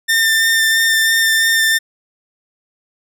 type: tone with vibrato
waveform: sawtooth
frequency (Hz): 1799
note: A6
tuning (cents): +38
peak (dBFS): -8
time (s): 0.08-1.79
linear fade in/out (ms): 20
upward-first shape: sine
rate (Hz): 3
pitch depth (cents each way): 13
effects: none